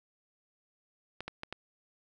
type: clicks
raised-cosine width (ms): 0.3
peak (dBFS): -22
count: 4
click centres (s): 1.206 / 1.28 / 1.434 / 1.526
effects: none